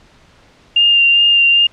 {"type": "tone with vibrato", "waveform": "sine", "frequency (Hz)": 2798, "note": "F7", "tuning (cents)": 3, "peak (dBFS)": -7, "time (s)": [0.76, 1.67], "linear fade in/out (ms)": 5, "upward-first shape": "sine", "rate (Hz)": 2.5, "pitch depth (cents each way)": 16, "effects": ["pink hiss -48 dBFS RMS until 1.72 s", "low-pass 5000 Hz 12 dB/octave"]}